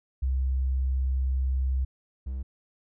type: tone pair in turn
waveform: sine / triangle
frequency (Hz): 65.41 / 65.41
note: C2 / C2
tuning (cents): 0 / 0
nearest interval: unison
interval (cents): 0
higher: neither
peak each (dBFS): -23 / -28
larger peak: first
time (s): 0.22-1.85 / 2.26-2.43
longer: first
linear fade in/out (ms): 10
effects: none